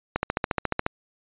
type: click train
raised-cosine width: 0.5 ms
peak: -8 dBFS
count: 11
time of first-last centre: 0.16-0.864 s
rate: 14.2 Hz
effects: resampled to 8000 Hz